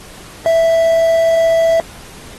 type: tone with quantisation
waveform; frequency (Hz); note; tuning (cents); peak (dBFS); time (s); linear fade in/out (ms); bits
triangle; 659.3; E5; 0; -7; 0.46-1.8; 0; 5
effects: pink hiss -37 dBFS RMS until 2.38 s + AAC 32 kbps